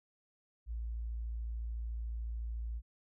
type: tone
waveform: sine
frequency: 56.9 Hz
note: A#1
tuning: 41 cents flat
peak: -36 dBFS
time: 0.66-2.82 s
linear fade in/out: 50 ms
effects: none